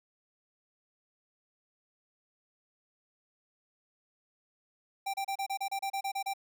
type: tone bursts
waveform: square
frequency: 785 Hz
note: G5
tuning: 2 cents sharp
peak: -32 dBFS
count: 12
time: 5.06-6.337 s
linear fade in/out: 10 ms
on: 78 ms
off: 31 ms
effects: none